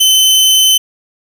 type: tone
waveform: sawtooth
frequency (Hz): 3055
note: G7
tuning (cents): -45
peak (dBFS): -3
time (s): 0-0.78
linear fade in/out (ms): 10
effects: none